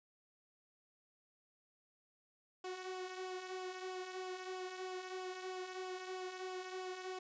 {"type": "tone with flanger", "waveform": "sawtooth", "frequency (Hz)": 370.5, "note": "F#4", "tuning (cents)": 2, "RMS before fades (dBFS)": -45, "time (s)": [2.64, 7.19], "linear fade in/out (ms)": 5, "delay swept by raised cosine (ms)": [0.48, 2.98], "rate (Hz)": 3.1, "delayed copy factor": -0.5, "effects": ["resampled to 16000 Hz"]}